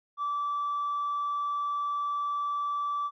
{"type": "tone with tanh clipping", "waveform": "triangle", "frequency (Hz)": 1160, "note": "D6", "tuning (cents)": -22, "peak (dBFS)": -28, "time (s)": [0.17, 3.11], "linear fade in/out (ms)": 50, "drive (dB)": 5, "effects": []}